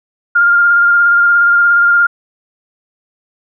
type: tone with vibrato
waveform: sine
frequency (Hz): 1404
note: F6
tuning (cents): +9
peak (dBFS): -6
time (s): 0.35-2.07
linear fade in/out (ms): 10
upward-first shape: square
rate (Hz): 17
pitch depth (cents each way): 12
effects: none